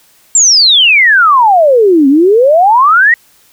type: exponential two-way sweep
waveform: sine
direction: down then up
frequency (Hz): 7590 to 264.2 to 1953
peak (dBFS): -3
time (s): 0.35-3.14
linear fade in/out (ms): 2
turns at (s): 2.08
effects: white hiss -47 dBFS RMS until 3.52 s